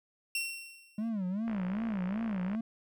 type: tone with exponential decay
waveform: sawtooth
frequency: 2724 Hz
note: F7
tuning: 44 cents flat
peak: -26 dBFS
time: 0.35-1.09 s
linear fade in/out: 2 ms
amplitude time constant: 160 ms
type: tone with vibrato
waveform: triangle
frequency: 203.8 Hz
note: G#3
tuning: 32 cents flat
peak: -29 dBFS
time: 0.98-2.61 s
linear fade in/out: 5 ms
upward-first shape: sine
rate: 2.6 Hz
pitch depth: 210 cents each way
type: click train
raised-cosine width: 0.5 ms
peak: -28 dBFS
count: 64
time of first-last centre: 1.48-2.55 s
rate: 58.9 Hz
effects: none